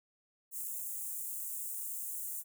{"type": "high-pass noise", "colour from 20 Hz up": "white", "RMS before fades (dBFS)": -40, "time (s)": [0.51, 2.44], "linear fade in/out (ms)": 50, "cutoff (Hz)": 7200, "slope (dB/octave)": 48, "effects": []}